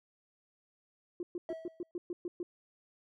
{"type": "tone bursts", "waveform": "sine", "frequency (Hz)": 350, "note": "F4", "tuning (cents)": 4, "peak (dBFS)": -34, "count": 9, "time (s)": [1.2, 2.43], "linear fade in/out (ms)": 2, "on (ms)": 30, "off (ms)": 120}
{"type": "tone with exponential decay", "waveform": "triangle", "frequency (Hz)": 648, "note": "E5", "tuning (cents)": -30, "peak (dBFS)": -33, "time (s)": [1.49, 1.91], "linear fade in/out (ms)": 1, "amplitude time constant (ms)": 90}
{"effects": ["tanh soft clip ceiling -28 dBFS"]}